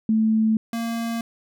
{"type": "tone pair in turn", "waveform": ["sine", "square"], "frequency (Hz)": [219.8, 230.6], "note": ["A3", "A#3"], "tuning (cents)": [-2, -19], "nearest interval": "minor second", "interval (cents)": 83, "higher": "second", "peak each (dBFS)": [-16, -25], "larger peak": "first", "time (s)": [[0.09, 0.57], [0.73, 1.21]], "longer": "neither", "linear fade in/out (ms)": 2, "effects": []}